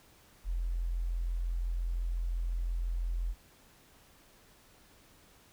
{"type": "tone", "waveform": "sine", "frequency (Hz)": 42.9, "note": "F1", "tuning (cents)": -30, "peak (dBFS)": -30, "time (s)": [0.44, 3.35], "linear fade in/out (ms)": 50, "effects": ["pink hiss -61 dBFS RMS until 5.52 s"]}